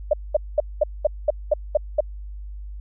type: tone bursts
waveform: sine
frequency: 602 Hz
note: D5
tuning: 43 cents sharp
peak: -13 dBFS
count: 9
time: 0.11-2.006 s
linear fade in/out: 5 ms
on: 24 ms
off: 210 ms
effects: added 50 Hz sine -32 dBFS peak until 2.8 s